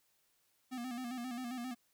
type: tone with vibrato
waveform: square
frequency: 246.9 Hz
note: B3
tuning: in tune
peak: -40 dBFS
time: 0.71-1.75 s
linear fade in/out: 20 ms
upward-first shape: square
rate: 7.5 Hz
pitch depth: 66 cents each way
effects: white hiss -75 dBFS RMS until 1.93 s